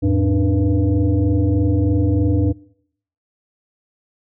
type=tone with frequency modulation; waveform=sine; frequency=107.1 Hz; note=A2; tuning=46 cents flat; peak=-13 dBFS; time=0.02-2.53 s; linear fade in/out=20 ms; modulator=191 Hz; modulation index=1.4; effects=noise-tail reverb RT60 0.7 s tail -24 dB re dry